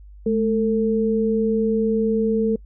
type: tone pair together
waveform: sine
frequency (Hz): 214.5 / 450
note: A3 / A4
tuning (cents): -44 / +39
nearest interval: octave + minor second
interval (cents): 1283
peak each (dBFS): -20 / -19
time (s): 0.26-2.56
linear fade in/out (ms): 5
effects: noise-tail reverb RT60 0.1 s tail -25 dB re dry + added 50 Hz sine -40 dBFS peak until 2.65 s